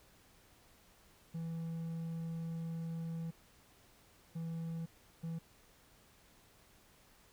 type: tone bursts at uneven times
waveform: triangle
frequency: 164.81 Hz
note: E3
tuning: in tune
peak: -36 dBFS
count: 3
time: 1.34-3.31 / 4.35-4.86 / 5.23-5.39 s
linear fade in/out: 10 ms
effects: pink hiss -65 dBFS RMS until 7.32 s